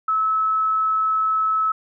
sine tone, 1298 Hz, E6, 27 cents flat, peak -17 dBFS, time 0.08-1.72 s, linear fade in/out 5 ms, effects none

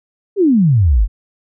sine exponential sweep, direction down, 426.2 to 42.35 Hz, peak -8 dBFS, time 0.36-1.08 s, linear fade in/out 50 ms, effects none

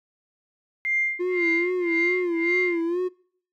sine tone with tremolo, 2100 Hz, C7, 6 cents sharp, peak -19 dBFS, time 0.85-2.81 s, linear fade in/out 0 ms, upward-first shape sine, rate 1.9 Hz, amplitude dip 95%
triangle tone with vibrato, 348.5 Hz, F4, 4 cents flat, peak -20 dBFS, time 1.19-3.09 s, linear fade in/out 20 ms, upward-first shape sine, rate 2.3 Hz, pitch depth 87 cents each way
effects noise-tail reverb RT60 0.6 s tail -26 dB re dry + tanh soft clip ceiling -13 dBFS

